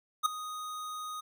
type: tone with ADSR envelope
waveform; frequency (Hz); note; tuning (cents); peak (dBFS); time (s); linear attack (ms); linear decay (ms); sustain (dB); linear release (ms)
square; 1244.5; D#6; 0; -22; 0.23-1.21; 27; 8; -16; 13
effects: none